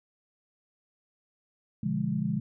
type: chord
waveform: sine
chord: B diminished seventh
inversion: none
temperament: equal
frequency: 123.47 / 146.83 / 174.61 / 207.7 Hz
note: B2 / D3 / F3 / Ab3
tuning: 0 / 0 / 0 / 0 cents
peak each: -36 / -32 / -32 / -30 dBFS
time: 1.83-2.4 s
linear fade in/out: 5 ms
effects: none